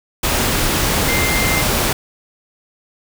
sine tone in noise, 2093 Hz, C7, in tune, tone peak -20 dBFS, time 1.08-1.62 s, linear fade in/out 5 ms, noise pink, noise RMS -17 dBFS, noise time 0.23-1.93 s, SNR -6 dB, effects none

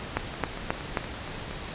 two click trains, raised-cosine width 0.5 ms, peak -9 / -22 dBFS, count 4 / 6, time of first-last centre 0.17-0.972 / 0.34-1.511 s, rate 3.74 / 4.27 Hz, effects pink hiss -37 dBFS RMS until 1.74 s + resampled to 8000 Hz

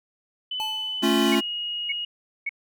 sine tone with pitch glide, 3006 to 2880 Hz, F#7 to F#7, +27 to -47 cents, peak -27 dBFS, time 0.51-2.05 s, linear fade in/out 5 ms, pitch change -74 cents, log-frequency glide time 1.24-1.36 s
square tone with exponential decay, 868 Hz, A5, 24 cents flat, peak -28 dBFS, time 0.6-1.2 s, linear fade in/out 0 ms, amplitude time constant 130 ms
square chord, A augmented, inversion none, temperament equal, 220 / 277.2 / 349.2 Hz, A3 / C#4 / E#4, 0 / 0 / 0 cents, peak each -24 dBFS, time 1.02-1.41 s, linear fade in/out 20 ms
sine tone bursts, 2217 Hz, C#7, in tune, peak -24 dBFS, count 3, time 1.32-2.493 s, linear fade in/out 5 ms, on 31 ms, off 540 ms
effects none

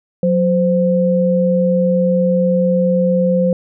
sine tone pair together, 182.3 / 518 Hz, F#3 / C5, -25 / -17 cents, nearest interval octave + tritone, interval 1808 cents, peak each -14 dBFS, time 0.23-3.53 s, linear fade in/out 2 ms, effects none

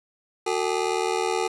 25% pulse ring-modulated tone, 408.9 Hz, G#4, 27 cents flat, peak -16 dBFS, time 0.46-1.48 s, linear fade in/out 10 ms, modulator 39.6 Hz, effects resampled to 22050 Hz + 7-bit

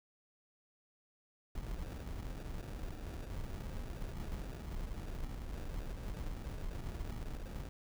brown noise with sample-and-hold, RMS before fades -42 dBFS, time 1.55-7.69 s, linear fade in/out 5 ms, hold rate 1050 Hz, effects none

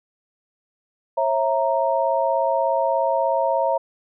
sine chord, A# diminished, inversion first, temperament equal with one note detuned, 542.6 / 659.3 / 932.3 Hz, C#5 / E5 / A#5, -37 / 0 / 0 cents, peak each -22 dBFS, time 1.17-3.78 s, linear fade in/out 10 ms, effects none

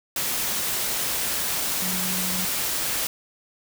sine tone in noise, 183.6 Hz, F#3, 13 cents flat, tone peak -31 dBFS, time 1.82-2.45 s, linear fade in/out 2 ms, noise white, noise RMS -26 dBFS, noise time 0.16-3.07 s, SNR -8 dB, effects none

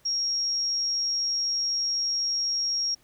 sine tone, 5588 Hz, F8, in tune, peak -24 dBFS, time 0.05-2.95 s, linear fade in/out 10 ms, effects pink hiss -62 dBFS RMS until 3.03 s

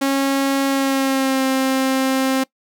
sawtooth tone with pitch glide, 273.6 to 264.6 Hz, C#4 to C4, -23 to +20 cents, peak -12 dBFS, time 0.01-2.44 s, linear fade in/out 10 ms, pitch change -57 cents, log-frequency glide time 0.67-1.45 s, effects noise-tail reverb RT60 0.1 s tail -22 dB re dry

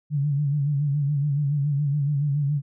sine tone with vibrato, 143.9 Hz, D3, 35 cents flat, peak -20 dBFS, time 0.1-2.62 s, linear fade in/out 50 ms, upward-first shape sine, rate 7.1 Hz, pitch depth 72 cents each way, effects none

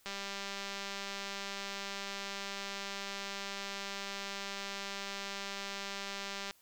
click train, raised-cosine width 0.2 ms, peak -23 dBFS, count 1278, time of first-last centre 0.06-6.509 s, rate 198 Hz, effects white hiss -66 dBFS RMS until 6.61 s

